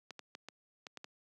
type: clicks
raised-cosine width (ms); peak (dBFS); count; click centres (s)
0.2; -28; 7; 0.107 / 0.193 / 0.351 / 0.486 / 0.868 / 0.973 / 1.044
effects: high-pass 200 Hz 12 dB/octave